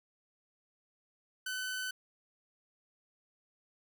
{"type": "tone", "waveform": "sawtooth", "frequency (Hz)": 1511, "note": "F#6", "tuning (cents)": 36, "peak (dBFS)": -32, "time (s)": [1.46, 1.91], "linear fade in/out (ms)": 5, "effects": []}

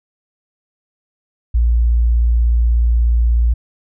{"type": "tone", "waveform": "sine", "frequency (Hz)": 58.27, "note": "A#1", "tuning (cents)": 0, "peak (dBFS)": -10, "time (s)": [1.54, 3.54], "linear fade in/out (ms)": 10, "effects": []}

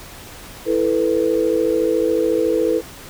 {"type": "chord", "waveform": "sine", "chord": "E suspended fourth", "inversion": "none", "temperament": "equal", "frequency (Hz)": [329.6, 440, 493.9], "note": ["E4", "A4", "B4"], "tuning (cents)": [0, 0, 0], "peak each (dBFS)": [-20, -19, -19], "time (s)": [0.65, 2.82], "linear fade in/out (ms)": 50, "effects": ["pink hiss -38 dBFS RMS until 3.09 s"]}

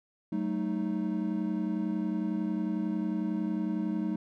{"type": "chord", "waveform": "triangle", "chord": "D# diminished", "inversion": "first", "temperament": "equal with one note detuned", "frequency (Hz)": [188.99, 220, 311.1], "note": ["F#3", "A3", "D#4"], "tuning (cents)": [37, 0, 0], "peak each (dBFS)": -31, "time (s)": [0.32, 4.16], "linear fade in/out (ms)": 5, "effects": []}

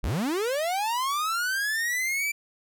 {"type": "linear sweep", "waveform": "45% pulse", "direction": "up", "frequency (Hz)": [31.85, 2349], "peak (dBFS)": -25, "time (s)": [0.03, 2.32], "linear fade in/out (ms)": 10, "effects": []}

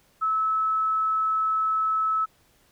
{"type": "tone", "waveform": "sine", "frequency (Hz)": 1300, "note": "E6", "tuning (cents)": -24, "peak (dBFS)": -21, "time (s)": [0.21, 2.26], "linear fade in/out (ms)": 20, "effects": ["pink hiss -62 dBFS RMS until 2.71 s"]}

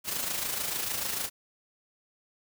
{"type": "noise with amplitude modulation", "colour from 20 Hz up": "white", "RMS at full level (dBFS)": -30, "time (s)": [0.04, 1.3], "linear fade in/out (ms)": 50, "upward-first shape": "sine", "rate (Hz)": 26.7, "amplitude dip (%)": 50, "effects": []}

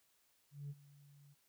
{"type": "tone with ADSR envelope", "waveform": "sine", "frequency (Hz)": 143.1, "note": "D3", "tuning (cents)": -45, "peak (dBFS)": -40, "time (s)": [0.51, 1.35], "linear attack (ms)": 190, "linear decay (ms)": 40, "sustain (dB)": -20, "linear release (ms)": 28, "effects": ["tanh soft clip ceiling -40 dBFS", "white hiss -75 dBFS RMS until 1.48 s"]}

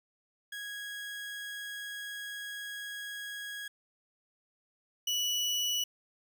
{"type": "tone pair in turn", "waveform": "30% pulse", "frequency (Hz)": [1654, 2947], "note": ["G#6", "F#7"], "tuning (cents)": [-8, -8], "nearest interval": "minor seventh", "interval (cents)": 1000, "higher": "second", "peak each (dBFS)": [-36, -26], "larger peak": "second", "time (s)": [[0.52, 3.68], [5.07, 5.84]], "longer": "first", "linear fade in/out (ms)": 5, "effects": []}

